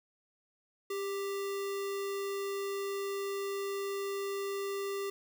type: tone with sample-and-hold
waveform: sine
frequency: 396.9 Hz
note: G4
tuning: 22 cents sharp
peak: -33 dBFS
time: 0.9-5.1 s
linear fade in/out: 5 ms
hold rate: 1575 Hz
effects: none